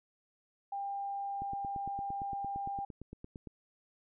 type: tone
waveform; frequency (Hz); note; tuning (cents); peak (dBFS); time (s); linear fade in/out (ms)
sine; 797; G5; +28; -35; 0.72-2.85; 5
type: click train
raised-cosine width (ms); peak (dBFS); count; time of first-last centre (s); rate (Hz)
3; -32; 19; 1.42-3.472; 8.77
effects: none